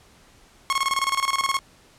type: tone with tremolo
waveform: sawtooth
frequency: 1090 Hz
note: C#6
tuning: 29 cents flat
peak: -15 dBFS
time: 0.7-1.59 s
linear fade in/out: 0 ms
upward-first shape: square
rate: 19 Hz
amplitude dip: 75%
effects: pink hiss -54 dBFS RMS until 1.98 s + low-pass 10000 Hz 12 dB/octave